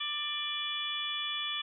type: harmonic tone with a mistuned harmonic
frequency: 593 Hz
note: D5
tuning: 17 cents sharp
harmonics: 2 / 3 / 4 / 5 / 6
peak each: -41 / -44 / -41 / -38 / -35 dBFS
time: 0-1.62 s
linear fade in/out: 10 ms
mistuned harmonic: 6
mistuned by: -65 cents
effects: none